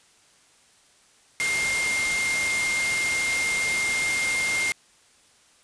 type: tone in noise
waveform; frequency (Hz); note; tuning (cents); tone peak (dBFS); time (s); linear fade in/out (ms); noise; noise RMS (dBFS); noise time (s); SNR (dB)
sine; 2116; C7; +19; -23; 1.4-4.72; 0; white; -28; 1.4-4.72; +2
effects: white hiss -58 dBFS RMS until 5.63 s + resampled to 22050 Hz